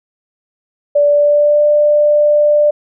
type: tone with pitch glide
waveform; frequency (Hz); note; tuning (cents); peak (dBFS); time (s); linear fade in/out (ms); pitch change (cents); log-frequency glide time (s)
sine; 581 to 593.2; D5 to D5; -19 to +17; -7; 0.95-2.71; 10; +36; 1.05-1.64
effects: none